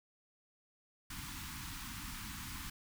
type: band-stop noise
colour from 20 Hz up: pink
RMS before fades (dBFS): -45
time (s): 1.1-2.7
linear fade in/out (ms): 5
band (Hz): 300 to 910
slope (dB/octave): 48
effects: none